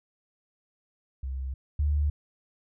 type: tone pair in turn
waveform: sine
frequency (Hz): 66 / 73.5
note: C2 / D2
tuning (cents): +16 / +2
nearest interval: major second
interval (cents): 186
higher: second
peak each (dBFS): -30 / -22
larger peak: second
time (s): 1.23-1.54 / 1.79-2.1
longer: neither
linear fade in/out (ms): 5
effects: none